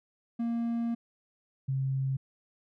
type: tone pair in turn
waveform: triangle / sine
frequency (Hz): 233.1 / 134.03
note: A#3 / C3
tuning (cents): 0 / +42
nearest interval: minor seventh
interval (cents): 958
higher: first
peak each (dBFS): -26 / -27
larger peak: first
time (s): 0.39-0.95 / 1.68-2.17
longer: first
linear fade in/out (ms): 10
effects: none